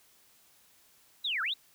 sine linear two-way sweep, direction down then up, 4000 to 1258 to 4000 Hz, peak -29 dBFS, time 1.24-1.54 s, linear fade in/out 10 ms, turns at 1.42 s, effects white hiss -63 dBFS RMS until 1.74 s

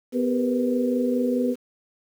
sine tone cluster, 248.8 / 399.3 / 472.1 / 496.9 Hz, B3 / G4 / A#4 / B4, +13 / +32 / +22 / +11 cents, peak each -22 / -30 / -31 / -26 dBFS, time 0.12-1.56 s, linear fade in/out 50 ms, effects 8-bit

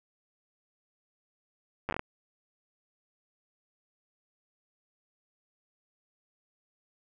slowing click train, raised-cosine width 0.5 ms, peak -17 dBFS, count 7, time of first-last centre 1.89-1.994 s, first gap 9 ms, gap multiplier 1.26, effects none

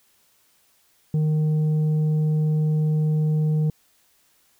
triangle tone with tanh clipping, 154.2 Hz, D#3, 15 cents flat, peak -19 dBFS, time 1.14-3.7 s, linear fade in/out 2 ms, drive 9 dB, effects white hiss -62 dBFS RMS until 4.59 s

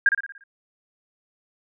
sine tone with echo, 1614 Hz, G#6, 50 cents flat, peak -12 dBFS, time 0.06-0.09 s, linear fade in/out 2 ms, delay 58 ms, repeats 6, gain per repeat -6 dB, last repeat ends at 0.438 s, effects none

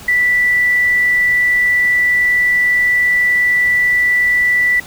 sine tone with quantisation, 1969 Hz, B6, 6 cents flat, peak -10 dBFS, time 0.08-4.8 s, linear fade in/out 5 ms, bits 6, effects pink hiss -35 dBFS RMS until 4.86 s

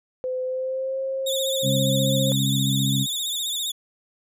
sine tone with pitch glide, 511 to 533.6 Hz, C5 to C5, -41 to +34 cents, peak -24 dBFS, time 0.24-2.32 s, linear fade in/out 0 ms, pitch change +75 cents, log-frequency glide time 0.43-0.99 s
sawtooth tone with vibrato, 3598 Hz, A7, 38 cents sharp, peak -22 dBFS, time 1.26-3.72 s, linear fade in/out 10 ms, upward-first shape sine, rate 15 Hz, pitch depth 88 cents each way
harmonic tone, 67.5 Hz, C#2, 45 cents flat, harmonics 2 / 3 / 4, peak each -22 / -26 / -28 dBFS, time 1.62-3.07 s, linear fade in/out 50 ms
effects none

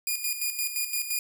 5% pulse tone with tremolo, 2439 Hz, D#7, 35 cents flat, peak -16 dBFS, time 0.07-1.19 s, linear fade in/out 2 ms, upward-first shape square, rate 5.8 Hz, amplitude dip 60%, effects none

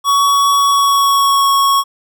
square tone with pitch glide, 1124 to 1105.3 Hz, C#6 to C#6, +24 to -5 cents, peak -10 dBFS, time 0.04-1.84 s, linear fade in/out 50 ms, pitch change -29 cents, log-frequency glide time 0.64-1.5 s, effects none

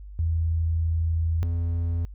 sine / triangle tone pair in turn, 82.1 / 84.8 Hz, E2 / E2, -6 / +50 cents, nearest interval minor second, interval 56 cents, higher second, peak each -21 dBFS, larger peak neither, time 0.19-1.43 / 1.43-2.05 s, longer first, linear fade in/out 0 ms, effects added 50 Hz sine -38 dBFS peak until 2.14 s

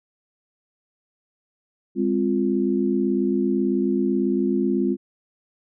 sine chord, F minor, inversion first, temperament equal with one note detuned, 203.4 / 261.6 / 349.2 Hz, Ab3 / C4 / F4, -36 / 0 / 0 cents, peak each -23 dBFS, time 1.95-4.97 s, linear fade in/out 50 ms, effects none

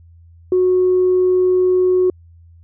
sine tone, 366.8 Hz, F#4, 15 cents flat, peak -10 dBFS, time 0.52-2.1 s, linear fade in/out 2 ms, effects tanh soft clip ceiling -7 dBFS + added 84 Hz sine -42 dBFS peak until 2.63 s

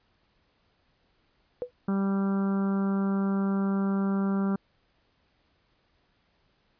sine tone with exponential decay, 493.9 Hz, B4, in tune, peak -24 dBFS, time 1.62-1.71 s, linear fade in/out 0 ms, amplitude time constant 19 ms
harmonic tone, 196 Hz, G3, in tune, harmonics 1 / 2 / 3 / 4 / 5 / 6 / 7 / 8, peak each -24 / -35 / -42 / -43 / -44 / -43 / -42 / -51 dBFS, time 1.88-4.56 s, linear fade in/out 5 ms
effects pink hiss -69 dBFS RMS until 6.79 s + resampled to 11025 Hz

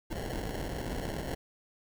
pink noise with sample-and-hold, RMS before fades -36 dBFS, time 0.1-1.35 s, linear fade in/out 10 ms, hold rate 1225 Hz, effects none

